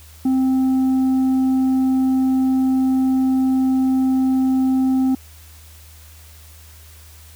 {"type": "tone with tanh clipping", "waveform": "sine", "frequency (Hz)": 261.6, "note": "C4", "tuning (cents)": 0, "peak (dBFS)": -15, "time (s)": [0.25, 5.15], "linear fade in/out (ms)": 5, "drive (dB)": 4, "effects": ["added 78 Hz sine -42 dBFS peak until 7.35 s", "white hiss -47 dBFS RMS until 7.35 s"]}